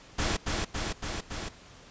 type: noise with echo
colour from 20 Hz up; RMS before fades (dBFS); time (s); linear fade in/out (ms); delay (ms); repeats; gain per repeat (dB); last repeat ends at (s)
pink; -28; 0.18-0.37; 10; 280; 4; -2; 1.49
effects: pink hiss -52 dBFS RMS until 1.9 s + resampled to 16000 Hz